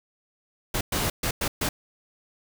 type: noise bursts at uneven times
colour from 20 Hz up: pink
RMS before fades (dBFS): -26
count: 5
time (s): 0.74-0.81 / 0.92-1.1 / 1.23-1.31 / 1.41-1.48 / 1.61-1.69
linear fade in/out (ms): 5
effects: none